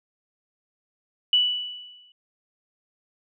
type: tone with exponential decay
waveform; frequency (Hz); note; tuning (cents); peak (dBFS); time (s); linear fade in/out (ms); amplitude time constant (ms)
sine; 2960; F#7; 0; -14; 1.33-2.12; 2; 170
effects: none